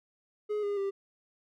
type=tone with pitch steps; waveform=triangle; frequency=420.2 / 407.1 / 394.3 Hz; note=G#4 / G#4 / G4; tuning=+20 / -35 / +10 cents; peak=-27 dBFS; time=0.49-0.91 s; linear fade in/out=20 ms; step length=140 ms; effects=none